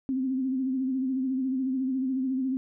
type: tone with vibrato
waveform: sine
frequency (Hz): 261.6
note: C4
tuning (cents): 0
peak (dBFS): -25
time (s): 0.09-2.57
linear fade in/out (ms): 0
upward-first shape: sine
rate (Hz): 14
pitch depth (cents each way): 52
effects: none

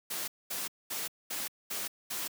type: noise bursts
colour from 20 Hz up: white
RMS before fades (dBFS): -36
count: 6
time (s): 0.1-2.28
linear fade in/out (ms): 10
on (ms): 180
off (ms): 220
effects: high-pass 150 Hz 12 dB/octave

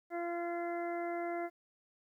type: harmonic tone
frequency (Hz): 343.7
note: F4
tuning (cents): -28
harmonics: 1 / 2 / 3 / 4 / 5 / 6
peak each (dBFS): -38 / -38 / -52 / -48 / -52 / -48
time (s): 0.1-1.5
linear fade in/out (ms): 50
effects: 12-bit

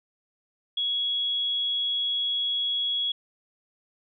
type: tone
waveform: sine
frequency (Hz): 3340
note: G#7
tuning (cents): +9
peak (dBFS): -24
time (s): 0.77-3.12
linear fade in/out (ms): 5
effects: none

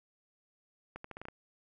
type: accelerating click train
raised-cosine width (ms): 0.5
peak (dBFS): -28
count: 7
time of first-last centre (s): 0.96-1.285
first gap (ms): 84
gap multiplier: 0.82
effects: none

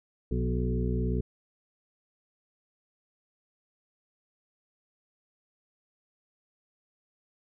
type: harmonic tone with a mistuned harmonic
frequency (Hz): 61.74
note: B1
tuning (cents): 0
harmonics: 1 / 2 / 3 / 4 / 6 / 7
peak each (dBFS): -29 / -32 / -34 / -35 / -37 / -37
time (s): 0.31-1.21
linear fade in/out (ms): 5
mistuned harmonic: 3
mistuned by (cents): -33
effects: none

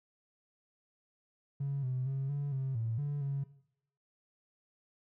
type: tone with pitch steps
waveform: triangle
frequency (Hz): 139.5 / 128.1 / 135.5 / 142.7 / 133.5 / 113.3 / 144.3 / 139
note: C#3 / C3 / C#3 / D3 / C3 / A#2 / D3 / C#3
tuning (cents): +11 / -36 / -39 / -49 / +35 / -49 / -30 / +5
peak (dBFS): -28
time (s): 1.6-3.44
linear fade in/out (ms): 10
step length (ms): 230
effects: noise-tail reverb RT60 0.7 s tail -20 dB re dry + tanh soft clip ceiling -29 dBFS

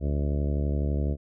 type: harmonic tone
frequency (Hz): 72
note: D2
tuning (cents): -34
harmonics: 1 / 2 / 3 / 4 / 5 / 6 / 7 / 8 / 9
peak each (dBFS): -25 / -31 / -35 / -37 / -39 / -41 / -42 / -43 / -44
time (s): 0-1.17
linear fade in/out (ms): 50
effects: none

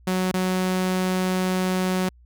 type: tone with dropouts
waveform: sawtooth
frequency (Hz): 185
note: F#3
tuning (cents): 0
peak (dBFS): -17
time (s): 0.07-2.09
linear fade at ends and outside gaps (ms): 5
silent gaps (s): 0.316-0.339
effects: added 60 Hz sine -49 dBFS peak until 2.25 s

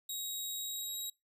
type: tone with pitch glide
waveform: 15% pulse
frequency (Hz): 3804 to 3830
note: A#7 to A#7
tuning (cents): +34 to +46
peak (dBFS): -31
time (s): 0.09-1.1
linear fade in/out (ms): 5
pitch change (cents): +12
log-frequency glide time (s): 0.57-0.99
effects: noise-tail reverb RT60 0.2 s tail -24 dB re dry

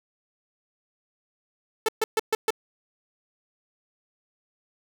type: tone bursts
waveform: sawtooth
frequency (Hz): 440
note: A4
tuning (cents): 0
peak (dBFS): -16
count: 5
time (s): 1.86-2.505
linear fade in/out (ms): 2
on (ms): 25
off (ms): 130
effects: none

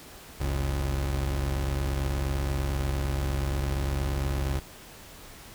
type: tone pair together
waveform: 30% pulse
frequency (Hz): 44.53 / 68.6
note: F1 / C#2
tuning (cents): +34 / -17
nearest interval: perfect fifth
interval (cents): 749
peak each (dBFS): -32 / -24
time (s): 0.4-4.6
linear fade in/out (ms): 10
effects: pink hiss -47 dBFS RMS until 5.54 s

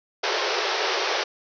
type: band-pass noise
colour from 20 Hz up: pink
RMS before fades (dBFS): -25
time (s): 0.23-1.24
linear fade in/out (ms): 10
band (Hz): 360 to 5800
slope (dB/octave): 96
effects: none

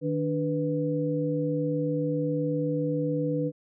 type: tone cluster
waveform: sine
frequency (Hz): 154.4 / 293.1 / 493.1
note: D#3 / D4 / B4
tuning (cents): -13 / -3 / -3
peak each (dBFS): -29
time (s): 0.01-3.52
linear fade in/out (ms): 50
effects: none

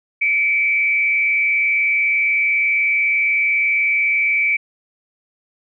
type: tone with frequency modulation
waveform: sine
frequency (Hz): 2301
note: D7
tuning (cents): -36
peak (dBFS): -14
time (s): 0.21-4.57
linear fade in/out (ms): 10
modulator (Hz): 128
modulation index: 0.54
effects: none

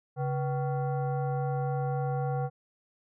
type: tone with frequency modulation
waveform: sine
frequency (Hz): 138.4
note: C#3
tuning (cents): -2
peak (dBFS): -27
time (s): 0.16-2.5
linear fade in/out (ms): 50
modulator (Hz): 627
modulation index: 0.91
effects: none

